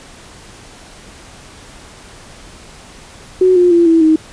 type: tone with pitch steps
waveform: sine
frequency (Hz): 370 / 355.5 / 341.7 / 328.3 / 315.5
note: F#4 / F4 / F4 / E4 / D#4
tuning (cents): 0 / +31 / -38 / -7 / +24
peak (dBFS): -6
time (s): 3.41-4.16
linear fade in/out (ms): 5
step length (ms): 150
effects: pink hiss -38 dBFS RMS until 4.32 s + resampled to 22050 Hz